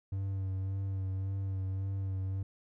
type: tone with vibrato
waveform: triangle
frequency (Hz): 96.2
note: G2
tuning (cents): -32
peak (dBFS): -30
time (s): 0.12-2.43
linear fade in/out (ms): 5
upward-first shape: sine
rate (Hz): 1.8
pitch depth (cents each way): 25
effects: none